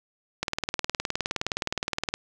click train, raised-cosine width 0.2 ms, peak -9 dBFS, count 34, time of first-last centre 0.43-2.14 s, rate 19.3 Hz, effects none

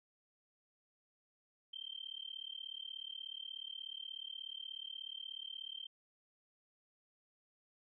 sine tone with amplitude modulation, 3136 Hz, G7, in tune, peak -40 dBFS, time 1.73-5.87 s, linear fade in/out 10 ms, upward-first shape sine, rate 36.6 Hz, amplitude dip 100%, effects none

